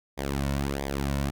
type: tone with flanger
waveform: sawtooth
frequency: 69.5 Hz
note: C#2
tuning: 5 cents sharp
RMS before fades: -29 dBFS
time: 0.17-1.31 s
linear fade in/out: 20 ms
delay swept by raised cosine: 0.71 to 2.51 ms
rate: 1.5 Hz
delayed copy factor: -0.8
effects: none